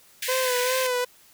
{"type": "high-pass noise", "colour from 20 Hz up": "pink", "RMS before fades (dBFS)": -30, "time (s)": [0.22, 0.87], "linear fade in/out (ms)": 5, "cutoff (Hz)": 1600, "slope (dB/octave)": 96}
{"type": "tone with vibrato", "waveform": "sawtooth", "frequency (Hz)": 506, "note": "B4", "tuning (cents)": 42, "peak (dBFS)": -19, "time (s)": [0.28, 1.05], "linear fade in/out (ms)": 10, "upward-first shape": "sine", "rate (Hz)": 2.5, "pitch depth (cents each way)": 46}
{"effects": ["white hiss -55 dBFS RMS until 1.33 s"]}